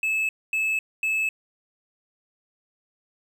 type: tone bursts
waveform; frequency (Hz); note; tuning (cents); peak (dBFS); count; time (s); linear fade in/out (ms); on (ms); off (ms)
triangle; 2604; E7; -22; -20; 3; 0.03-1.29; 2; 260; 240
effects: none